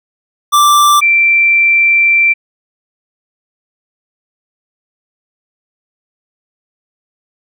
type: tone pair in turn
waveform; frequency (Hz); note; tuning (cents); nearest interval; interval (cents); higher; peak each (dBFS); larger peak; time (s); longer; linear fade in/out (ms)
square / sine; 1174.7 / 2349; D6 / D7; 0 / 0; octave; 1200; second; -6; neither; 0.52-1.01 / 1.01-2.34; second; 20
effects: none